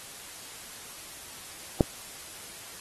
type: click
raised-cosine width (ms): 2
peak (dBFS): -6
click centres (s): 1.808
effects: white hiss -44 dBFS RMS until 2.8 s + AAC 32 kbps